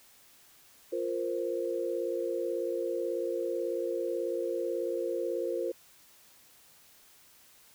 sine chord, F suspended fourth, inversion none, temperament just, 349.2 / 465.6 / 523.8 Hz, F4 / Bb4 / C5, 0 / -2 / +2 cents, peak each -34 dBFS, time 0.92-5.72 s, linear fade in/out 10 ms, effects white hiss -59 dBFS RMS until 7.74 s

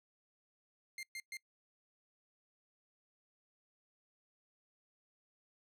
sawtooth tone bursts, 2107 Hz, C7, 12 cents sharp, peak -39 dBFS, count 3, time 0.98-1.37 s, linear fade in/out 2 ms, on 50 ms, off 120 ms, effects noise-tail reverb RT60 0.1 s tail -23 dB re dry + low-pass 12000 Hz 12 dB/octave

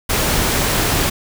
pink noise, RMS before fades -17 dBFS, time 0.09-1.1 s, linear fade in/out 10 ms, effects none

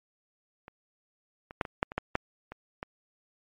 clicks, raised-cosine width 0.5 ms, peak -30 / -27 / -12 / -22 / -9 / -24 / -13 / -10 / -25 / -20 dBFS, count 10, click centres 0.681 / 1.509 / 1.612 / 1.652 / 1.829 / 1.919 / 1.98 / 2.154 / 2.52 / 2.829 s, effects MP3 64 kbps

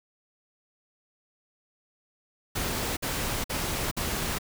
pink noise bursts, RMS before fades -30 dBFS, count 4, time 2.55-4.386 s, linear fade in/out 10 ms, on 420 ms, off 52 ms, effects none

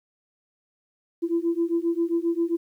sine beating tone pair, 333.4 / 340.9 Hz, E4 / F4, +20 / -42 cents, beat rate 7.5 Hz, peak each -24 dBFS, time 1.22-2.57 s, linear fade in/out 20 ms, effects tanh soft clip ceiling -14 dBFS + 10-bit

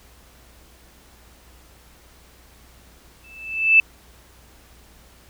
sine tone with exponential growth, 2637 Hz, E7, in tune, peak -7 dBFS, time 3.24-3.8 s, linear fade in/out 2 ms, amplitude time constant 120 ms, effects added 60 Hz sine -52 dBFS peak until 5.29 s + pink hiss -52 dBFS RMS until 5.29 s

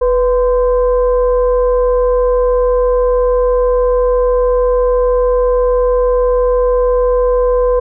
sine tone with frequency modulation, 493.9 Hz, B4, in tune, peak -9 dBFS, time 0.01-7.8 s, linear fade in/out 10 ms, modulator 537 Hz, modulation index 0.52, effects none

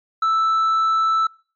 sine tone with tanh clipping, 1318.5 Hz, E6, in tune, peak -16 dBFS, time 0.22-1.27 s, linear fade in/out 5 ms, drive 3 dB, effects noise-tail reverb RT60 0.4 s tail -25 dB re dry + MP3 96 kbps

